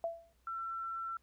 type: tone with exponential decay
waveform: sine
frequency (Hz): 670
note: E5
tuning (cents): +28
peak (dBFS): -30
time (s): 0.04-0.33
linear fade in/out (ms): 1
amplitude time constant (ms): 61
type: tone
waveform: sine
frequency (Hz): 1346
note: E6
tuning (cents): +36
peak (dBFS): -37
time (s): 0.47-1.17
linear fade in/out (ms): 2
effects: added 60 Hz sine -70 dBFS peak until 1.22 s + pink hiss -75 dBFS RMS until 1.22 s